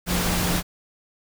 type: tone in noise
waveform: sine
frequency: 177.7 Hz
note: F3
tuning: 30 cents sharp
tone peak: -26 dBFS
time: 0.06-0.63 s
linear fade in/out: 50 ms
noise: pink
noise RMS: -24 dBFS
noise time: 0.06-0.63 s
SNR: -5 dB
effects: none